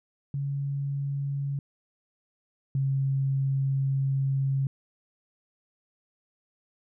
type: tone pair in turn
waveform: sine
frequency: 140 / 135.94 Hz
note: C#3 / C#3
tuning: +18 / -33 cents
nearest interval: minor second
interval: 51 cents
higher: first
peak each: -27 / -23 dBFS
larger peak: second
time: 0.34-1.59 / 2.75-4.67 s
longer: second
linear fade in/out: 2 ms
effects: none